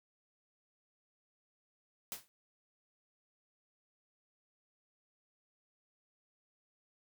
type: noise with exponential decay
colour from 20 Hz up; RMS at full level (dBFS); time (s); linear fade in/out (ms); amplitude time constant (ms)
white; -38; 2.12-2.28; 0; 34
effects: none